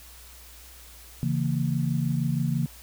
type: chord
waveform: sine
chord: A# diminished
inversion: first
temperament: equal with one note detuned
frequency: 138.59 / 164.81 / 229.7 Hz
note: C#3 / E3 / A#3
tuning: 0 / 0 / -25 cents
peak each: -26 / -27 / -30 dBFS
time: 1.23-2.66 s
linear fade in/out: 0 ms
effects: added 60 Hz sine -49 dBFS peak until 2.82 s + white hiss -49 dBFS RMS until 2.82 s